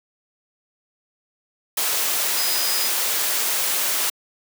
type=tone in noise; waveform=sine; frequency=4988 Hz; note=D#8; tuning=3 cents sharp; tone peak=-26 dBFS; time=2.37-2.88 s; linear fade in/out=5 ms; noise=white; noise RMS=-22 dBFS; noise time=1.77-4.1 s; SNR=-7 dB; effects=high-pass 400 Hz 12 dB/octave